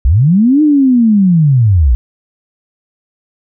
sine linear two-way sweep, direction up then down, 53.6 to 309.6 to 53.6 Hz, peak -5 dBFS, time 0.05-1.95 s, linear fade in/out 0 ms, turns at 0.62 s, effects none

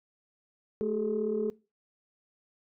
sine tone cluster, 216.5 / 395.1 / 432 Hz, A3 / G4 / A4, -28 / +14 / -32 cents, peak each -32 / -34 / -29 dBFS, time 0.81-1.5 s, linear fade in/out 0 ms, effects noise-tail reverb RT60 0.3 s tail -22 dB re dry + tanh soft clip ceiling -20 dBFS

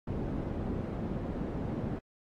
white low-pass noise, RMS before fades -35 dBFS, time 0.07-1.99 s, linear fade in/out 5 ms, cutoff 300 Hz, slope 12 dB/octave, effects AAC 48 kbps

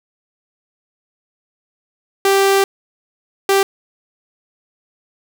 sawtooth tone bursts at uneven times, 392 Hz, G4, in tune, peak -7 dBFS, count 2, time 2.25-2.64 / 3.49-3.63 s, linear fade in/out 2 ms, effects none

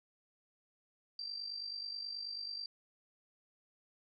sine tone with amplitude modulation, 4699 Hz, D8, in tune, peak -37 dBFS, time 1.19-2.66 s, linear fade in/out 2 ms, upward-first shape sine, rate 49.3 Hz, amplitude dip 65%, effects none

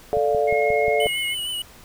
sine chord, D minor, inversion second, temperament equal, 440 / 587.3 / 698.5 Hz, A4 / D5 / F5, 0 / 0 / 0 cents, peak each -21 / -22 / -23 dBFS, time 0.13-1.07 s, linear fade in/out 0 ms
click train, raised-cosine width 5 ms, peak -22 dBFS, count 6, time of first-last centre 0.17-1.06 s, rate 5.62 Hz
sine tone, 2157 Hz, C#7, 48 cents flat, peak -25 dBFS, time 0.47-1.35 s, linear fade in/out 20 ms
square tone with vibrato, 2960 Hz, F#7, in tune, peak -26 dBFS, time 1-1.62 s, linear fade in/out 2 ms, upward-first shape triangle, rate 6.5 Hz, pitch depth 46 cents each way
effects pink hiss -47 dBFS RMS until 1.84 s

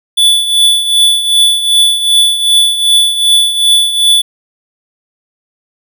square tone with tremolo, 3464 Hz, A7, 28 cents flat, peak -4 dBFS, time 0.17-4.22 s, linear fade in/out 10 ms, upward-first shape triangle, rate 2.6 Hz, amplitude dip 70%, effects none

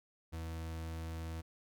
40% pulse tone, 81.4 Hz, E2, 21 cents flat, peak -39 dBFS, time 0.32-1.42 s, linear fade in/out 20 ms, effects none

